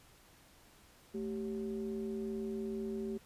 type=ring-modulated tone; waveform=triangle; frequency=83.8 Hz; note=E2; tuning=29 cents sharp; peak=-31 dBFS; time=1.14-3.18 s; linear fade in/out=10 ms; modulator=304 Hz; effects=pink hiss -62 dBFS RMS until 3.25 s + resampled to 32000 Hz